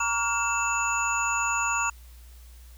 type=tone cluster; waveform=sine; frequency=929 / 1139 / 1416 / 2656 / 6850 Hz; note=A#5 / C#6 / F6 / E7 / A8; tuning=-6 / +47 / +23 / +12 / -47 cents; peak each=-30 dBFS; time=0-1.9 s; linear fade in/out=5 ms; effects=added 60 Hz sine -45 dBFS peak until 2.77 s + white hiss -57 dBFS RMS until 2.77 s